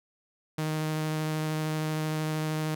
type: tone with vibrato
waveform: sawtooth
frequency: 155.56 Hz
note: D#3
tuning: in tune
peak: -24 dBFS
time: 0.58-2.75 s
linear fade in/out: 5 ms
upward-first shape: triangle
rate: 13 Hz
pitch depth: 10 cents each way
effects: none